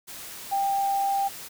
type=tone in noise; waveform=sine; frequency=791 Hz; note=G5; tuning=15 cents sharp; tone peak=-22 dBFS; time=0.51-1.29 s; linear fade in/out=20 ms; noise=white; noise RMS=-40 dBFS; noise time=0.07-1.49 s; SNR=+15 dB; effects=none